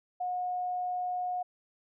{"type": "tone", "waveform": "sine", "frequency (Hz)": 724, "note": "F#5", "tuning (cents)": -38, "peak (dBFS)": -30, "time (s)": [0.2, 1.43], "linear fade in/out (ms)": 10, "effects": []}